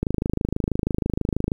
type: click train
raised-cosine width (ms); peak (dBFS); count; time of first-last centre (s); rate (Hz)
3; -9; 40; 0.03-1.519; 26.2
effects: 8-bit